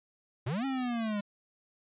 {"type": "linear two-way sweep", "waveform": "square", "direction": "up then down", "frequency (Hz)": [106.7, 274.1, 200.9], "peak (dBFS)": -31, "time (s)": [0.46, 1.21], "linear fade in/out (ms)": 10, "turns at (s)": 0.65, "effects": ["resampled to 8000 Hz"]}